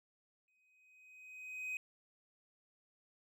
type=tone with exponential growth; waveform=triangle; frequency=2514 Hz; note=D#7; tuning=17 cents sharp; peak=-35 dBFS; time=0.48-1.77 s; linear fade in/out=1 ms; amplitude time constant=280 ms; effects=none